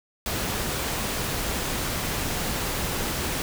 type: noise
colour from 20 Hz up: pink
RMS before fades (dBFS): -28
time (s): 0.26-3.42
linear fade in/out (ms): 0
effects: none